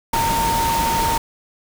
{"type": "tone in noise", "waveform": "sine", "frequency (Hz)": 917, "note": "A#5", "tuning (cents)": -29, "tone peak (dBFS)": -18, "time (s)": [0.13, 1.18], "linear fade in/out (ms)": 5, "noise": "pink", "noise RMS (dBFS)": -23, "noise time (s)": [0.13, 1.18], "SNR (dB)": 2, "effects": []}